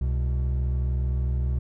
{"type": "tone pair together", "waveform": "triangle", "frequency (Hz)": [66.29, 125.5], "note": ["C2", "B2"], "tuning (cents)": [23, 28], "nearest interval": "major seventh", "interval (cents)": 1105, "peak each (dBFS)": [-21, -28], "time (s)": [0.01, 1.59], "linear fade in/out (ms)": 5, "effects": []}